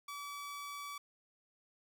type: tone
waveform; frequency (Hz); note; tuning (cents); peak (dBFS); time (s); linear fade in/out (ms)
sawtooth; 1147; D6; -41; -39; 0.08-0.98; 5
effects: none